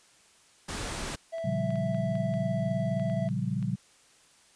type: noise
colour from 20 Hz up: pink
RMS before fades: -35 dBFS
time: 0.68-1.16 s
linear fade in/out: 10 ms
type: tone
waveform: triangle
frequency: 659.3 Hz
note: E5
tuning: in tune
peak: -30 dBFS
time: 1.32-3.29 s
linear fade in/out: 20 ms
type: clicks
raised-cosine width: 0.3 ms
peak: -34 dBFS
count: 10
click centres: 1.383 / 1.705 / 1.757 / 1.946 / 2.154 / 2.339 / 2.997 / 3.099 / 3.289 / 3.627 s
type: chord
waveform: sine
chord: G half-diminished seventh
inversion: first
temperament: just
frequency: 117.6 / 141.12 / 176.4 / 196 Hz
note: Bb2 / Db3 / F3 / G3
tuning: +16 / +31 / +18 / 0 cents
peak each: -33 dBFS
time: 1.44-3.76 s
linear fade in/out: 10 ms
effects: white hiss -60 dBFS RMS until 4.55 s + resampled to 22050 Hz